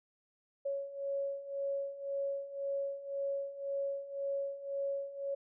sine beating tone pair, 554.4 / 556.3 Hz, C#5 / C#5, 0 / +6 cents, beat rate 1.9 Hz, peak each -40 / -36 dBFS, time 0.65-5.35 s, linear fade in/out 10 ms, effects none

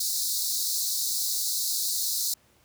pink high-pass noise, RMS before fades -28 dBFS, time 0-2.34 s, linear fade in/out 5 ms, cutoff 3900 Hz, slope 96 dB/octave, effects pink hiss -62 dBFS RMS until 2.64 s + high-pass 60 Hz 12 dB/octave

